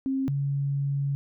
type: tone pair in turn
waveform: sine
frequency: 267.4 / 140.14 Hz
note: C4 / C#3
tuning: +38 / +19 cents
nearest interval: major seventh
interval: 1119 cents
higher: first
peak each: -24 dBFS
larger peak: neither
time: 0.06-0.28 / 0.28-1.15 s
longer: second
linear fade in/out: 0 ms
effects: none